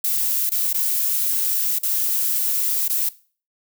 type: noise with dropouts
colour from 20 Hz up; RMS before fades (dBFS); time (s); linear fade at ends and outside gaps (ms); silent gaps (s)
violet; -21; 0.04-3.09; 5; 0.495-0.517 / 0.731-0.743 / 1.787-1.831 / 2.881-2.896
effects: noise-tail reverb RT60 0.4 s tail -19 dB re dry